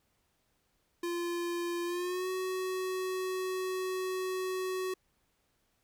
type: tone with pitch glide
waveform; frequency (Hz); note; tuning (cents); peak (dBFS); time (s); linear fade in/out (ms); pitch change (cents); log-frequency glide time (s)
square; 345.7 to 372.7; F4 to F#4; -18 to +13; -33; 1.03-4.94; 5; +131; 1.85-2.29
effects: pink hiss -75 dBFS RMS until 5.83 s